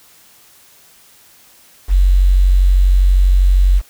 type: tone with quantisation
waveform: sine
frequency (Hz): 46.25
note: F#1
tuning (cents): 0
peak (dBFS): -7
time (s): 1.88-3.82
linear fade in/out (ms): 50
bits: 6
effects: white hiss -47 dBFS RMS until 3.89 s